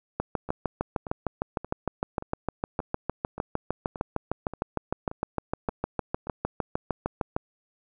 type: two click trains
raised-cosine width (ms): 1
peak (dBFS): -22 / -12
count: 11 / 48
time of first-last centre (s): 0.49-6.27 / 0.2-7.365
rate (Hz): 1.73 / 6.56
effects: none